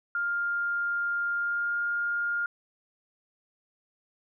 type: tone with pitch glide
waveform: sine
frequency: 1403 to 1411.9 Hz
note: F6 to F6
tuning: +8 to +18 cents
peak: -26 dBFS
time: 0.15-2.46 s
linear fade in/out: 2 ms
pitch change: +10 cents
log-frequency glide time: 1.34-1.77 s
effects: none